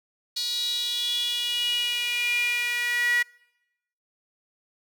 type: tone with high-pass filter sweep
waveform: sawtooth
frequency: 482.7 Hz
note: B4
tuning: 40 cents flat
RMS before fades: -26 dBFS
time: 0.36-3.23 s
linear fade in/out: 10 ms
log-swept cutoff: 4200 to 1900 Hz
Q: 9.1
effects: noise-tail reverb RT60 0.9 s tail -25 dB re dry